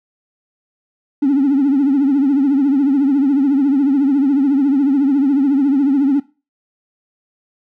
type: tone with vibrato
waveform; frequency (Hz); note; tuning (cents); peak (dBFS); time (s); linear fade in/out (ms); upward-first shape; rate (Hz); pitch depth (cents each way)
triangle; 277.2; C#4; 0; -7; 1.22-6.2; 10; triangle; 14; 130
effects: noise-tail reverb RT60 0.3 s tail -22 dB re dry + tanh soft clip ceiling -8 dBFS